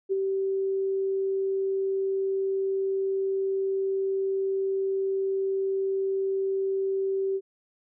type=tone with ADSR envelope; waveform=sine; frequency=387.1 Hz; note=G4; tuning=22 cents flat; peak=-21 dBFS; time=0.09-7.41 s; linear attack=31 ms; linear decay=21 ms; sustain=-3 dB; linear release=51 ms; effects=none

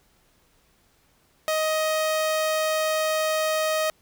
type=tone; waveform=sawtooth; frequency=627 Hz; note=D#5; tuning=13 cents sharp; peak=-18 dBFS; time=1.48-3.9 s; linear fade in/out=0 ms; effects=pink hiss -63 dBFS RMS until 4.01 s

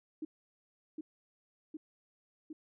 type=tone with echo; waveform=sine; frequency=311.1 Hz; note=D#4; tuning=in tune; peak=-36 dBFS; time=0.22-0.25 s; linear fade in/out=5 ms; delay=760 ms; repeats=3; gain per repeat=-2 dB; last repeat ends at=2.53 s; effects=none

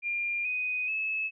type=tone with pitch steps; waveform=sine; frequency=2400 / 2496 / 2596 Hz; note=D7 / D#7 / E7; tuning=+37 / +5 / -27 cents; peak=-28 dBFS; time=0.02-1.31 s; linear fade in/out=50 ms; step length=430 ms; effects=none

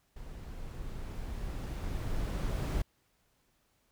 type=noise with level ramp; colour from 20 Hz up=brown; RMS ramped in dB=-45 to -30 dBFS; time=0.16-2.82 s; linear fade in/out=5 ms; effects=pink hiss -73 dBFS RMS until 3.91 s

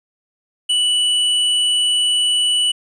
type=tone with hard clipping; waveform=triangle; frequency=2960 Hz; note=F#7; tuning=in tune; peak=-15 dBFS; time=0.69-2.72 s; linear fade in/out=10 ms; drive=17 dB; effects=resampled to 22050 Hz

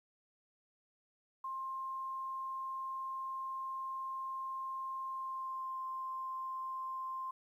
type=tone with pitch glide; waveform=sine; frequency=1059 to 1049.3 Hz; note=C6 to C6; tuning=+21 to +5 cents; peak=-38 dBFS; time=1.44-7.31 s; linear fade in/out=5 ms; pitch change=-16 cents; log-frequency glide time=5.03-5.78 s; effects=12-bit

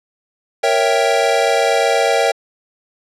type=chord; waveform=square; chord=A# diminished seventh; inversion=none; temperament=equal; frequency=466.2 / 554.4 / 659.3 / 784 Hz; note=A#4 / C#5 / E5 / G5; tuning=0 / 0 / 0 / 0 cents; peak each=-19 dBFS; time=0.63-2.32 s; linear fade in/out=10 ms; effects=low-pass 8000 Hz 12 dB/octave

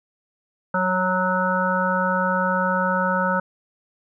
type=harmonic tone with a mistuned harmonic; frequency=185 Hz; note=F#3; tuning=in tune; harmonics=1 / 3 / 5 / 7 / 8; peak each=-25 / -25 / -25 / -25 / -25 dBFS; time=0.74-3.4 s; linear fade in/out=5 ms; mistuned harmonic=3; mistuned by=-15 cents; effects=none

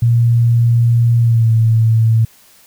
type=tone with pitch glide; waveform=sine; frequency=117.7 to 112.64 Hz; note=A#2 to A2; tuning=+17 to +41 cents; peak=-8 dBFS; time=0.02-2.25 s; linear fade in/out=5 ms; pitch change=-76 cents; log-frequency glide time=1.19-1.52 s; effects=white hiss -47 dBFS RMS until 2.66 s

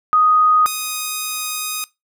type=tone pair in turn; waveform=sine / 5% pulse; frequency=1246 / 1246 Hz; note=D#6 / D#6; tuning=+2 / +2 cents; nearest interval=unison; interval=0 cents; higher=neither; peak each=-10 dBFS; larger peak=neither; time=0.13-0.66 / 0.66-1.84 s; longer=second; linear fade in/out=0 ms; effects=noise-tail reverb RT60 0.2 s tail -21 dB re dry

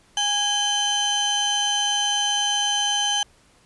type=tone pair together; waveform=30% pulse; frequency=823 / 3069 Hz; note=G#5 / G7; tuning=-16 / -37 cents; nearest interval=octave + major seventh; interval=2279 cents; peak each=-23 / -18 dBFS; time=0.17-3.23 s; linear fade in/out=2 ms; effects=pink hiss -57 dBFS RMS until 3.65 s + resampled to 24000 Hz

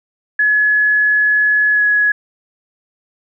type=tone with pitch glide; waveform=sine; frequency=1698 to 1681.4 Hz; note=G#6 to G#6; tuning=+38 to +21 cents; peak=-10 dBFS; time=0.39-2.12 s; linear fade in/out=5 ms; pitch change=-17 cents; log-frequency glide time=1.73-1.82 s; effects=none

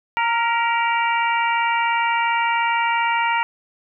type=harmonic tone with a mistuned harmonic; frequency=464.3 Hz; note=A#4; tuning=7 cents flat; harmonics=2 / 3 / 4 / 5 / 6; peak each=-19 / -26 / -27 / -25 / -29 dBFS; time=0.17-3.43 s; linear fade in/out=0 ms; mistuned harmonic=4; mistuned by=+41 cents; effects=none

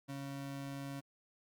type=ring-modulated tone; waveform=square; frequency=207.7 Hz; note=G#3; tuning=in tune; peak=-39 dBFS; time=0.08-1.01 s; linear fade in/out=20 ms; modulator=69.5 Hz; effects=Opus 48 kbps

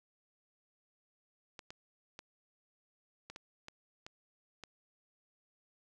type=clicks; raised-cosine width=0.2 ms; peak=-29 dBFS; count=8; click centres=1.592 / 1.705 / 2.191 / 3.3 / 3.361 / 3.684 / 4.065 / 4.637 s; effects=none

